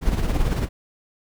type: noise with tremolo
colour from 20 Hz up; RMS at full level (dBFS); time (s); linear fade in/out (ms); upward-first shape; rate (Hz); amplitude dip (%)
brown; -19; 0.01-0.69; 50; sine; 18; 55
effects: none